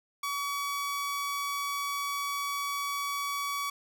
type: tone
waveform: sawtooth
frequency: 1135 Hz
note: C#6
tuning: 41 cents sharp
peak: -27 dBFS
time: 0.23-3.7 s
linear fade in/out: 5 ms
effects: none